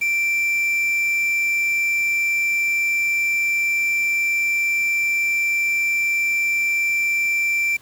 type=tone with quantisation; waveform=triangle; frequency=2349 Hz; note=D7; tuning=in tune; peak=-16 dBFS; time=0.01-7.77 s; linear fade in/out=10 ms; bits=6; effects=pink hiss -50 dBFS RMS until 7.81 s + high-pass 80 Hz 12 dB/octave